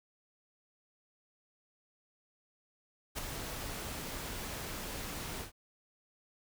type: noise with ADSR envelope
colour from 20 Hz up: pink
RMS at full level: -34 dBFS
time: 3.15-5.52 s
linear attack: 33 ms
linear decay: 6 ms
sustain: -7 dB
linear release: 120 ms
effects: none